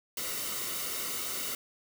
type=noise with comb filter; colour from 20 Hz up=white; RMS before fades=-35 dBFS; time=0.17-1.55 s; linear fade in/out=2 ms; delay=1.2 ms; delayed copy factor=-0.6; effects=none